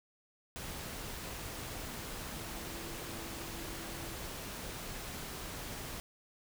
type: tone in noise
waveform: sine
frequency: 333.9 Hz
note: E4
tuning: 22 cents sharp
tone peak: -50 dBFS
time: 2.36-4.15 s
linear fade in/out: 0 ms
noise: pink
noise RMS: -43 dBFS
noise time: 0.56-6 s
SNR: -10 dB
effects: none